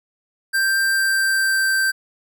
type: tone with pitch glide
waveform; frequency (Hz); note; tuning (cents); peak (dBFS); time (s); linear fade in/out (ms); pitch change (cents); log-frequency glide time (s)
square; 1576 to 1562.4; G6 to G6; +9 to -6; -17; 0.53-1.92; 20; -15; 0.8-1.71
effects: none